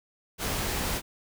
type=noise; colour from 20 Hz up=pink; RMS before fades=-30 dBFS; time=0.38-1.02 s; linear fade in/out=50 ms; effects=none